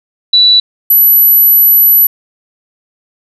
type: tone pair in turn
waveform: sine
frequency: 3951 / 11833 Hz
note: B7 / F#9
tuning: 0 / -1 cents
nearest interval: octave + perfect fifth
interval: 1899 cents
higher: second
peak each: -3 dBFS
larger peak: neither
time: 0.33-0.6 / 0.9-2.07 s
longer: second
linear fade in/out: 5 ms
effects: none